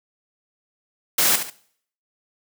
white noise with echo, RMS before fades -18 dBFS, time 1.18-1.36 s, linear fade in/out 5 ms, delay 71 ms, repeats 2, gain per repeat -9 dB, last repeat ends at 1.502 s, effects noise-tail reverb RT60 0.6 s tail -20 dB re dry + high-pass 150 Hz 12 dB/octave

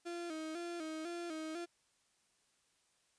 35% pulse tone with vibrato, 329.6 Hz, E4, in tune, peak -39 dBFS, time 0.05-1.66 s, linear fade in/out 20 ms, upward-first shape square, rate 2 Hz, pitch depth 77 cents each way, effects white hiss -75 dBFS RMS until 3.18 s + resampled to 22050 Hz

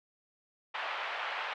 pink band-pass noise, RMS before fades -37 dBFS, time 0.74-1.54 s, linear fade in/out 10 ms, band 710 to 3000 Hz, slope 24 dB/octave, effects none

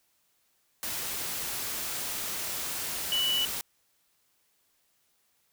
sine tone in noise, 2960 Hz, F#7, in tune, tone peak -25 dBFS, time 3.12-3.45 s, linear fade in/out 0 ms, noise white, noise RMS -34 dBFS, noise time 0.83-3.61 s, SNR +6 dB, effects white hiss -71 dBFS RMS until 5.52 s

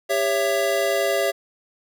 square chord, C# diminished, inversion second, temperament just, 399.1 / 554.4 / 665.2 Hz, G4 / C#5 / E5, +31 / 0 / +16 cents, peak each -26 / -24 / -24 dBFS, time 0.09-1.32 s, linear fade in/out 20 ms, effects none

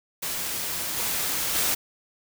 white noise with level steps, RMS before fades -30 / -27 / -24 dBFS, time 0.22-1.75 s, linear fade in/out 10 ms, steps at 0.96 / 1.54 s, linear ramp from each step 20 ms, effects none

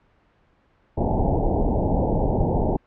pink low-pass noise, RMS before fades -21 dBFS, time 0.97-2.77 s, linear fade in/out 10 ms, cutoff 900 Hz, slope 96 dB/octave, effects pink hiss -61 dBFS RMS until 2.86 s + low-pass 2000 Hz 12 dB/octave

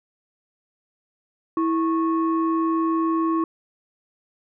sine tone pair together, 327 / 1100 Hz, E4 / C#6, -14 / -14 cents, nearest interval octave + major sixth, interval 2100 cents, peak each -19 / -24 dBFS, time 1.57-3.44 s, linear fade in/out 2 ms, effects tanh soft clip ceiling -13 dBFS

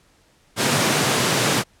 pink high-pass noise, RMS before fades -19 dBFS, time 0.56-1.64 s, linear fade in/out 50 ms, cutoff 110 Hz, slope 48 dB/octave, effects pink hiss -58 dBFS RMS until 1.8 s + low-pass 10000 Hz 12 dB/octave

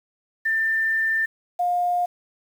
sine tone pair in turn, 1788 / 709.6 Hz, A6 / F5, +27 / +27 cents, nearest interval octave + major third, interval 1600 cents, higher first, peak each -19 dBFS, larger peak neither, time 0.45-1.26 / 1.59-2.06 s, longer first, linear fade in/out 10 ms, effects 8-bit

